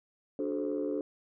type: chord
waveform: sine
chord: D dominant seventh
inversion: none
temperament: equal with one note detuned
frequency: 293.7 / 370 / 431.4 / 523.3 Hz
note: D4 / F#4 / A4 / C5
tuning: 0 / 0 / -34 / 0 cents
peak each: -33 / -37 / -34 / -37 dBFS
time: 0.39-1.01 s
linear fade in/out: 2 ms
effects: tanh soft clip ceiling -23 dBFS